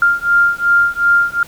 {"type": "beating tone pair", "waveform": "sine", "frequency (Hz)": [1396.9, 1399.6], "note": ["F6", "F6"], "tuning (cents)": [0, 3], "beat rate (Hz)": 2.7, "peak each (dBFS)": -13, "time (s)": [0.02, 1.43], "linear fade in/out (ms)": 2, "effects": ["pink hiss -39 dBFS RMS until 1.47 s"]}